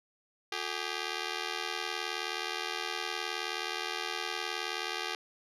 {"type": "ring-modulated tone", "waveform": "5% pulse", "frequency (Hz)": 400, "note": "G4", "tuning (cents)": 35, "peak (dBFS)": -19, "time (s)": [0.52, 5.15], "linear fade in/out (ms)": 2, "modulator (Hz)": 39.6, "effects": ["low-pass 7000 Hz 12 dB/octave"]}